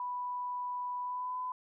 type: tone with pitch glide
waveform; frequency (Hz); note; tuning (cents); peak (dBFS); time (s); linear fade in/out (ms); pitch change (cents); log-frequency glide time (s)
sine; 987.8 to 1005.6; B5 to B5; 0 to +31; -34; 0-1.52; 2; +31; 1.01-1.38
effects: none